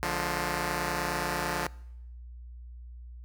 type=chord; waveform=5% pulse; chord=D diminished; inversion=none; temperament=just; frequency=146.83 / 176.2 / 211.4 Hz; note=D3 / F3 / Ab3; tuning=0 / +16 / +31 cents; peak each=-22 / -21 / -27 dBFS; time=0.03-1.67 s; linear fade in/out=0 ms; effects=noise-tail reverb RT60 0.8 s tail -23 dB re dry + added 60 Hz sine -42 dBFS peak until 3.24 s